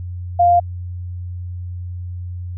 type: tone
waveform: sine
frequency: 698.5 Hz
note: F5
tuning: in tune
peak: -9 dBFS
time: 0.39-0.6 s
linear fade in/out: 10 ms
effects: added 89 Hz sine -25 dBFS peak until 2.57 s